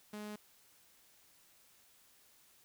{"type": "tone", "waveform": "sawtooth", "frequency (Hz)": 210, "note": "G#3", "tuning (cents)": 19, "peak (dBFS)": -39, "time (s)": [0.13, 0.36], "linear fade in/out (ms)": 5, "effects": ["white hiss -66 dBFS RMS until 2.64 s"]}